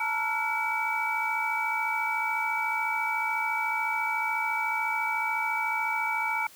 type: tone cluster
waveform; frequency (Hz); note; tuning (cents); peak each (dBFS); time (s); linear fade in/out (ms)
sine; 880 / 934 / 1354 / 1436 / 2291; A5 / A#5 / E6 / F6 / D7; 0 / +3 / +46 / +48 / -44; -31 / -34 / -36 / -37 / -29; 0-6.47; 5
effects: white hiss -52 dBFS RMS until 6.55 s